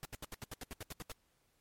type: noise bursts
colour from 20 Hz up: pink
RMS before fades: -44 dBFS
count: 12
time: 0.03-1.119 s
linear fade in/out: 0 ms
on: 22 ms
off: 75 ms
effects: pink hiss -75 dBFS RMS until 1.6 s + MP3 64 kbps